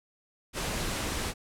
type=noise; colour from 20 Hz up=pink; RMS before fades=-32 dBFS; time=0.53-1.34 s; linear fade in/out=50 ms; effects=low-pass 11000 Hz 12 dB/octave